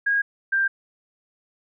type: tone pair in turn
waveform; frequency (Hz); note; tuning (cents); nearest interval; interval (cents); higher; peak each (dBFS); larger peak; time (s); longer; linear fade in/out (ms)
sine; 1636 / 1583; G#6 / G6; -26 / +17; minor second; 57; first; -18; neither; 0.06-0.22 / 0.52-0.68; neither; 10
effects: none